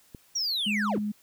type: click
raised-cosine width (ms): 3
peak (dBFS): -28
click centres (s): 0.148
type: linear sweep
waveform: triangle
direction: down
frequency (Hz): 5800 to 103.83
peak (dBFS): -25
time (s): 0.35-0.99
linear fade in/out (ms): 10
type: tone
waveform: sine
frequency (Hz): 209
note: G#3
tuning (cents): +11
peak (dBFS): -27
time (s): 0.66-1.12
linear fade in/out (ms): 10
effects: white hiss -61 dBFS RMS until 1.22 s